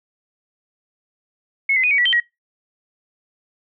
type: tone with pitch steps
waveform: sine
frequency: 2186 / 2047 / 2479 / 2255 / 1946 / 3120 / 1904 Hz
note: C#7 / C7 / D#7 / C#7 / B6 / G7 / A#6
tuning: -25 / -38 / -7 / +29 / -26 / -9 / +36 cents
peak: -14 dBFS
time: 1.69-2.201 s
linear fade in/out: 5 ms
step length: 73 ms
effects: noise-tail reverb RT60 0.2 s tail -23 dB re dry